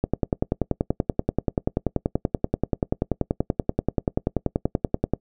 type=click train; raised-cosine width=2 ms; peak=-7 dBFS; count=54; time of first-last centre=0.04-5.136 s; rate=10.4 Hz; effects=noise-tail reverb RT60 0.1 s tail -22 dB re dry